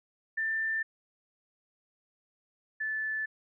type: tone pair in turn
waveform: sine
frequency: 1782 / 1746.3 Hz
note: A6 / A6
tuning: +22 / -14 cents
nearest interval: unison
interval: 36 cents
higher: first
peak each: -28 / -30 dBFS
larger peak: first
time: 0.37-0.83 / 2.8-3.26 s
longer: neither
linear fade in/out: 10 ms
effects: none